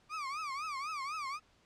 35% pulse tone with vibrato, 1169 Hz, D6, 8 cents flat, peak -35 dBFS, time 0.09-1.4 s, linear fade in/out 50 ms, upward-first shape triangle, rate 4 Hz, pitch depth 200 cents each way, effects pink hiss -68 dBFS RMS until 1.65 s + low-pass 6000 Hz 12 dB/octave

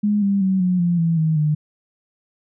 sine tone with pitch steps, 207.7 / 198.55 / 189.8 / 181.44 / 173.45 / 165.81 / 158.5 / 151.52 Hz, G#3 / G3 / F#3 / F#3 / F3 / E3 / D#3 / D#3, 0 / +22 / +44 / -34 / -12 / +10 / +32 / -46 cents, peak -15 dBFS, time 0.03-1.55 s, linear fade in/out 10 ms, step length 190 ms, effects none

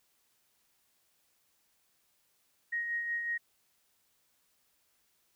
sine tone with tremolo, 1877 Hz, A#6, 11 cents sharp, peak -30 dBFS, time 2.72-3.38 s, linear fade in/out 10 ms, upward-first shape sine, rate 5.4 Hz, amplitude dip 40%, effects white hiss -73 dBFS RMS until 5.35 s

